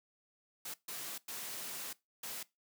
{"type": "noise bursts at uneven times", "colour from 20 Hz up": "white", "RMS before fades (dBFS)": -43, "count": 4, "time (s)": [[0.65, 0.74], [0.88, 1.18], [1.28, 1.93], [2.23, 2.43]], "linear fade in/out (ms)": 5, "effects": ["noise-tail reverb RT60 0.2 s tail -20 dB re dry", "high-pass 150 Hz 12 dB/octave"]}